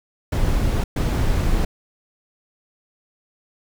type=noise bursts at uneven times; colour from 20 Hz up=brown; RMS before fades=-19 dBFS; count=2; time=0.32-0.84 / 0.96-1.65 s; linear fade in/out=5 ms; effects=none